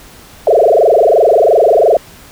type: tone with frequency modulation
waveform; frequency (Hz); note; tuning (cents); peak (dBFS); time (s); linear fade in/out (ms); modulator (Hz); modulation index
sine; 553; C#5; -4; -5; 0.47-1.97; 2; 22.9; 6.2
effects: pink hiss -38 dBFS RMS until 2.31 s